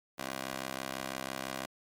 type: tone with high-pass filter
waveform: 15% pulse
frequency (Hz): 66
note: C2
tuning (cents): +16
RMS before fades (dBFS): -39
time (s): 0.18-1.66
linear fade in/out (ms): 10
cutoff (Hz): 420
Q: 0.56
effects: MP3 96 kbps